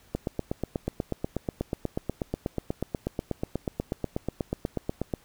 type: click train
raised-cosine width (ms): 2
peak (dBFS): -14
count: 42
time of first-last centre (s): 0.15-5.138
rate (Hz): 8.22
effects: pink hiss -59 dBFS RMS until 5.24 s